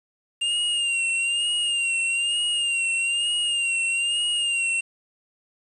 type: tone with vibrato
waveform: square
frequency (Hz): 2794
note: F7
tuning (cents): 0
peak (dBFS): -22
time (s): 0.41-4.81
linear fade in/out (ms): 10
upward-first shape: sine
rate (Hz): 1.1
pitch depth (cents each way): 51
effects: resampled to 24000 Hz + 8-bit